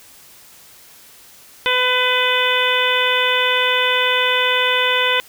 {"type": "harmonic tone", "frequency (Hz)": 502, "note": "B4", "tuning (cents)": 28, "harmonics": [1, 2, 3, 4, 5, 6, 7], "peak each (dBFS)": [-22, -22, -22, -22, -22, -22, -22], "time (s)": [1.66, 5.2], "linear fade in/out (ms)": 0, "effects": ["white hiss -45 dBFS RMS until 5.28 s"]}